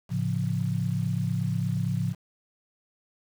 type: chord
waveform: sine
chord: A augmented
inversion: none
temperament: equal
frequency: 110 / 138.59 / 174.61 Hz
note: A2 / C#3 / E#3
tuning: 0 / 0 / 0 cents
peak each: -29 dBFS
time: 0.09-2.15 s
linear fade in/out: 50 ms
effects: 8-bit